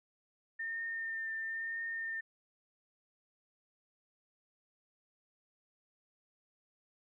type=tone with vibrato; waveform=sine; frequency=1811 Hz; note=A6; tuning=49 cents sharp; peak=-36 dBFS; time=0.59-2.21 s; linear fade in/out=10 ms; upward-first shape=triangle; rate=1 Hz; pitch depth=20 cents each way; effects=none